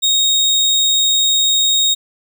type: tone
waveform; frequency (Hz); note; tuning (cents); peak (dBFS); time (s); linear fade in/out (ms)
30% pulse; 3738; A#7; +4; -9; 0.02-1.95; 20
effects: none